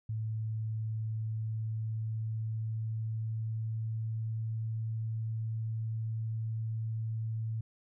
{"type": "tone with pitch glide", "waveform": "sine", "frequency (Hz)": [110, 111.54], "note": ["A2", "A2"], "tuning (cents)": [0, 24], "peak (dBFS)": -32, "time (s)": [0.09, 7.61], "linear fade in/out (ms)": 5, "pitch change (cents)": 24, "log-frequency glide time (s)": [0.79, 4.61], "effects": []}